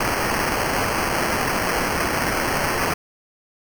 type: noise with sample-and-hold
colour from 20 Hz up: violet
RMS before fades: -22 dBFS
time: 0-2.94 s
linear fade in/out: 5 ms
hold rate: 3675 Hz
effects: none